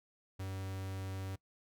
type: tone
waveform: 45% pulse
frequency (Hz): 95.7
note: G2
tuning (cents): -41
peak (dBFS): -39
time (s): 0.39-1.36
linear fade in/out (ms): 10
effects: noise-tail reverb RT60 0.1 s tail -22 dB re dry